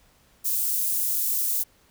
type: high-pass noise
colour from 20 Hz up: white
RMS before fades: -25 dBFS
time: 0.44-1.64 s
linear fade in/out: 20 ms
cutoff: 10000 Hz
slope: 12 dB/octave
effects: pink hiss -60 dBFS RMS until 1.9 s